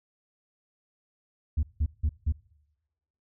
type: tone bursts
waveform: sine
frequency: 75.4 Hz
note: D2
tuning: 46 cents sharp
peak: -19 dBFS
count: 4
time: 1.57-2.324 s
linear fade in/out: 10 ms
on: 61 ms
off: 170 ms
effects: noise-tail reverb RT60 1.0 s tail -25 dB re dry + tanh soft clip ceiling -21 dBFS